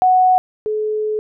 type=tone pair in turn; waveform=sine; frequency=740 / 428.3 Hz; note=F#5 / A4; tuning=0 / -47 cents; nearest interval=major sixth; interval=947 cents; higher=first; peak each=-9 / -17 dBFS; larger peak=first; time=0.02-0.38 / 0.66-1.19 s; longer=second; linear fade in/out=0 ms; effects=none